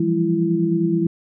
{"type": "tone cluster", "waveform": "sine", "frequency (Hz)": [166.5, 176, 199.5, 333.8], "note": ["E3", "F3", "G3", "E4"], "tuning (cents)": [18, 14, 31, 22], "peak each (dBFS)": [-22, -25, -24, -19], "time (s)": [0, 1.07], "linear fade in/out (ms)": 5, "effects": []}